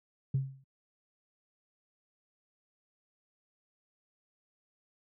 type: tone with exponential decay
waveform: sine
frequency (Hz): 134.5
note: C3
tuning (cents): +48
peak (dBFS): -22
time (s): 0.34-0.64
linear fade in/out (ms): 5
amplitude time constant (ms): 65
effects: tanh soft clip ceiling -21 dBFS + high-pass 80 Hz 12 dB/octave